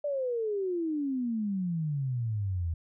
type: exponential sweep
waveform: sine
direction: down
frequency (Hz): 594 to 80.1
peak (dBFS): -28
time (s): 0.04-2.74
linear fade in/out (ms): 5
effects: none